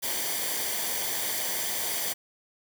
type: noise with comb filter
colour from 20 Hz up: white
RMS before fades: -30 dBFS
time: 0.02-2.14 s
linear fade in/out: 20 ms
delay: 0.75 ms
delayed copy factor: -0.6
effects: none

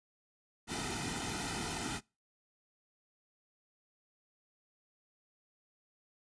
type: noise with comb filter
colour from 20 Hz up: pink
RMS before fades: -38 dBFS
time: 0.67-2.01 s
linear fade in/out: 50 ms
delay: 1.8 ms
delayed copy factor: -0.8
effects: noise-tail reverb RT60 0.3 s tail -26 dB re dry + resampled to 22050 Hz

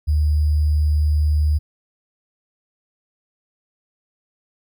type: tone with sample-and-hold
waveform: sine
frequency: 75.4 Hz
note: D2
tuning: 46 cents sharp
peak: -14 dBFS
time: 0.07-1.59 s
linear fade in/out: 20 ms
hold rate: 4900 Hz
effects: none

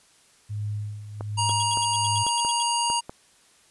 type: tone with tremolo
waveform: sine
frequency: 104.5 Hz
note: G#2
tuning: 11 cents sharp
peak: -26 dBFS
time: 0.49-2.24 s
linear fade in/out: 20 ms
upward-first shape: sine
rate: 1.3 Hz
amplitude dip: 70%
type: clicks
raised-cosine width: 1 ms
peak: -20 dBFS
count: 7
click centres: 1.209 / 1.495 / 1.773 / 2.266 / 2.449 / 2.901 / 3.095 s
type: harmonic tone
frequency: 944 Hz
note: A#5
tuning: 22 cents sharp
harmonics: 1 / 3 / 5 / 7 / 9 / 10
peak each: -24 / -29 / -31 / -32 / -34 / -34 dBFS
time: 1.37-3.01 s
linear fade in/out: 20 ms
type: tone bursts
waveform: 15% pulse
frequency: 3322 Hz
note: G#7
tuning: in tune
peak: -23 dBFS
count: 11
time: 1.49-2.624 s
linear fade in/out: 0 ms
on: 24 ms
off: 87 ms
effects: white hiss -58 dBFS RMS until 3.7 s + resampled to 24000 Hz

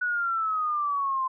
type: exponential sweep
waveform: sine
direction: down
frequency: 1480 to 1035 Hz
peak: -24 dBFS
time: 0.01-1.28 s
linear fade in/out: 10 ms
effects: none

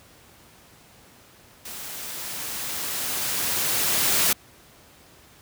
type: noise with level ramp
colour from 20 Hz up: white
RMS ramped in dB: -37 to -20 dBFS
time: 1.65-4.33 s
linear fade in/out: 5 ms
effects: pink hiss -52 dBFS RMS until 5.41 s + high-pass 60 Hz 12 dB/octave

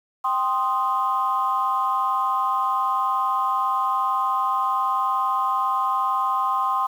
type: chord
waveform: sine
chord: C minor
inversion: second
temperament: equal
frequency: 784 / 1046.5 / 1244.5 Hz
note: G5 / C6 / Eb6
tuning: 0 / 0 / 0 cents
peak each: -26 / -21 / -25 dBFS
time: 0.24-6.87 s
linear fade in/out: 10 ms
effects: tanh soft clip ceiling -11 dBFS + 8-bit

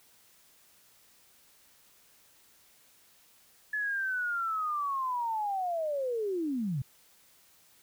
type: linear sweep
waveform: sine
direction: down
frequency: 1721 to 120.2 Hz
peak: -29 dBFS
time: 3.73-6.82 s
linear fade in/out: 5 ms
effects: white hiss -62 dBFS RMS until 7.82 s

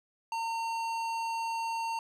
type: tone with tanh clipping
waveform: sine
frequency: 912 Hz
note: A#5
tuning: 38 cents flat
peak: -33 dBFS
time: 0.32-1.99 s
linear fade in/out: 2 ms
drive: 16 dB
effects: none

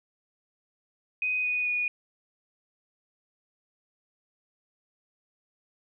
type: tone with pitch steps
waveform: sine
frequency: 2501 / 2479 / 2458 Hz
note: D#7 / D#7 / D#7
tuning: +8 / -7 / -22 cents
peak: -25 dBFS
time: 1.22-1.88 s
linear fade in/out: 2 ms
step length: 220 ms
effects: none

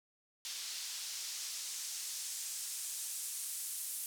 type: noise with band-pass filter sweep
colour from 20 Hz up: white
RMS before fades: -42 dBFS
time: 0.45-4.06 s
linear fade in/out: 0 ms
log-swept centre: 4600 to 10000 Hz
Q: 1.2
effects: none

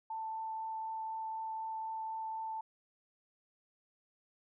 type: tone with vibrato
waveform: sine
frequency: 886 Hz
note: A5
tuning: 12 cents sharp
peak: -37 dBFS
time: 0.1-2.61 s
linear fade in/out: 5 ms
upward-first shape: triangle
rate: 4 Hz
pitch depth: 8 cents each way
effects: none

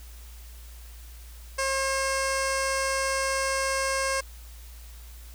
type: tone with low-pass filter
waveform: 15% pulse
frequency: 537 Hz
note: C5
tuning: 45 cents sharp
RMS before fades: -27 dBFS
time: 1.58-4.21 s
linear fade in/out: 10 ms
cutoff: 7900 Hz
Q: 2.8
effects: added 58 Hz sine -42 dBFS peak until 5.34 s + white hiss -52 dBFS RMS until 5.34 s

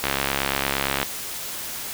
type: click train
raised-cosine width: 0.3 ms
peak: -5 dBFS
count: 69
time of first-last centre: 0.04-1.03 s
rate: 68.7 Hz
effects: white hiss -32 dBFS RMS until 1.93 s

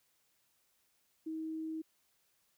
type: tone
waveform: sine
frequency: 318.3 Hz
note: D#4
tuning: 39 cents sharp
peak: -37 dBFS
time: 1.26-1.82 s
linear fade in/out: 10 ms
effects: white hiss -75 dBFS RMS until 2.57 s

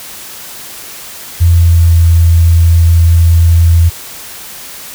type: tone with pitch glide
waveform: sine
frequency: 85.4 to 83.79 Hz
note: F2 to E2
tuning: -38 to +29 cents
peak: -3 dBFS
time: 1.4-3.9 s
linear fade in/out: 20 ms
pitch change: -33 cents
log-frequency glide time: 1.53-1.82 s
effects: white hiss -28 dBFS RMS until 4.94 s

